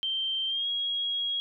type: tone with pitch glide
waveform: sine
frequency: 3136 to 3298 Hz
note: G7 to G#7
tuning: 0 to -13 cents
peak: -27 dBFS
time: 0.03-1.4 s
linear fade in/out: 0 ms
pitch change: +87 cents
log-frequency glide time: 0.47-0.67 s
effects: none